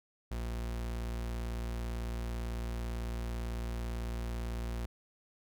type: tone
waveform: 40% pulse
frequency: 58 Hz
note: A#1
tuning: 8 cents flat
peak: -34 dBFS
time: 0.31-4.86 s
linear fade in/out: 5 ms
effects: none